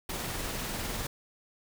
pink noise with tremolo, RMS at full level -34 dBFS, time 0.09-1.07 s, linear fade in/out 5 ms, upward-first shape sine, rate 20 Hz, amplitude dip 25%, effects none

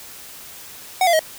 square tone with pitch steps, 746 / 685 / 632 Hz, F#5 / F5 / D#5, +14 / -34 / +27 cents, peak -14 dBFS, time 1.01-1.193 s, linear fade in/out 2 ms, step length 61 ms, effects white hiss -39 dBFS RMS until 1.38 s

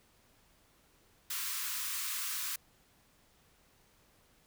white high-pass noise, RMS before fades -37 dBFS, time 1.3-2.56 s, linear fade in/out 5 ms, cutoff 1000 Hz, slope 96 dB/octave, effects pink hiss -67 dBFS RMS until 4.46 s

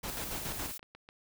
pink noise with tremolo, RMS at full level -38 dBFS, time 0.03-0.72 s, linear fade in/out 10 ms, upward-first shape square, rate 7.1 Hz, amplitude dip 50%
blue noise, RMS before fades -42 dBFS, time 0.08-0.78 s, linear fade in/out 10 ms
clicks, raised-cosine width 0.3 ms, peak -34 dBFS, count 7, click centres 0.622 / 0.667 / 0.711 / 0.794 / 0.829 / 0.95 / 1.089 s
effects none

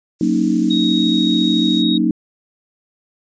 violet noise, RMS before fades -29 dBFS, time 0.19-1.84 s, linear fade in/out 50 ms
sine chord, D# minor seventh, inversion first, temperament equal, 185 / 233.1 / 277.2 / 311.1 Hz, F#3 / A#3 / C#4 / D#4, 0 / 0 / 0 / 0 cents, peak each -20 / -18 / -21 / -17 dBFS, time 0.21-2.11 s, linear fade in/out 2 ms
sine tone, 3772 Hz, A#7, 20 cents sharp, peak -19 dBFS, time 0.7-1.98 s, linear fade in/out 10 ms
effects resampled to 16000 Hz

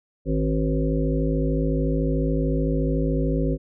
harmonic tone with a mistuned harmonic, 53.7 Hz, A1, 41 cents flat, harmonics 1 / 3 / 5 / 7 / 9 / 10, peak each -24 / -25 / -26 / -30 / -31 / -32 dBFS, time 0.25-3.58 s, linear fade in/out 50 ms, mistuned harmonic 3, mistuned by -31 cents, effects none

